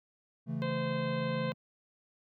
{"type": "chord", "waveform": "triangle", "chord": "A major", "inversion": "first", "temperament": "equal", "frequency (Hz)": [138.59, 164.81, 220], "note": ["C#3", "E3", "A3"], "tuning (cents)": [0, 0, 0], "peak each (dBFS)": -35, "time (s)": [0.46, 1.54], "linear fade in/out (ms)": 50}
{"type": "harmonic tone", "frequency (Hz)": 517, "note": "C5", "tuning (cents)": -21, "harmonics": [1, 2, 3, 4, 5, 6, 7, 8], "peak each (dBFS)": [-35, -41, -45, -47, -49, -51, -52, -53], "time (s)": [0.62, 1.52], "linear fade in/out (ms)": 0}
{"effects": []}